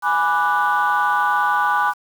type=chord; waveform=sine; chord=G# half-diminished seventh; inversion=none; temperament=equal; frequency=830.6 / 987.8 / 1174.7 / 1480 Hz; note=G#5 / B5 / D6 / F#6; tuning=0 / 0 / 0 / 0 cents; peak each=-20 dBFS; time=0.02-1.94 s; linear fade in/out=50 ms; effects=tanh soft clip ceiling -9 dBFS + 7-bit